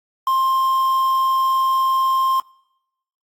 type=tone with quantisation; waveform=triangle; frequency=1056 Hz; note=C6; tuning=16 cents sharp; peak=-13 dBFS; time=0.27-2.4 s; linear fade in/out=2 ms; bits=6; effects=noise-tail reverb RT60 0.9 s tail -26 dB re dry + AAC 64 kbps